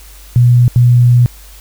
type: tone bursts at uneven times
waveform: sine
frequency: 121.9 Hz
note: B2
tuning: 22 cents flat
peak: -4 dBFS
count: 2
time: 0.36-0.68 / 0.76-1.26 s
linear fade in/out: 0 ms
effects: added 50 Hz sine -35 dBFS peak until 1.6 s + white hiss -40 dBFS RMS until 1.6 s